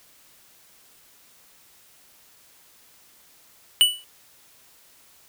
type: tone with exponential decay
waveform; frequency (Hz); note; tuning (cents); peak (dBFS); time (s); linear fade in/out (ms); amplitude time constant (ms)
square; 2960; F#7; 0; -10; 3.81-4.04; 0; 49
effects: white hiss -55 dBFS RMS until 5.28 s